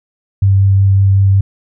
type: tone with vibrato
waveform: sine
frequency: 97.7 Hz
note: G2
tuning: 5 cents flat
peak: -6 dBFS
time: 0.42-1.41 s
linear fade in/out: 5 ms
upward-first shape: triangle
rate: 5.4 Hz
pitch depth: 11 cents each way
effects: none